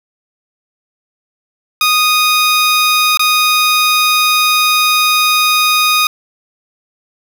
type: tone with dropouts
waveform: 15% pulse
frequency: 1240 Hz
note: D#6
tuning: 6 cents flat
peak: -3 dBFS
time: 1.81-6.07 s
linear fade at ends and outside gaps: 2 ms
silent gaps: 3.173-3.194 s
effects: none